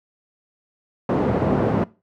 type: band-pass noise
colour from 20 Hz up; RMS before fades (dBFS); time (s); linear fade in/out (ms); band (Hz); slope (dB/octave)
pink; -20; 1.09-1.84; 2; 130 to 690; 12
effects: noise-tail reverb RT60 0.3 s tail -21 dB re dry + high-pass 60 Hz 12 dB/octave